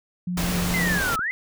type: tone with vibrato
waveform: sine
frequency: 176.8 Hz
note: F3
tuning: 22 cents sharp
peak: -24 dBFS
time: 0.27-0.99 s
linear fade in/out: 5 ms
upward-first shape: sine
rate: 5.1 Hz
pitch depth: 21 cents each way
type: noise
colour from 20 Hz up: pink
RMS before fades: -27 dBFS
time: 0.37-1.16 s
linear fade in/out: 5 ms
type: linear two-way sweep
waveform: sine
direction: down then up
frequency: 2093 to 1268 to 2093 Hz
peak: -23 dBFS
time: 0.74-1.31 s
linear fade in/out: 0 ms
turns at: 1.18 s
type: clicks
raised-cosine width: 3 ms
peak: -27 / -25 dBFS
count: 2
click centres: 1.138 / 1.192 s
effects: none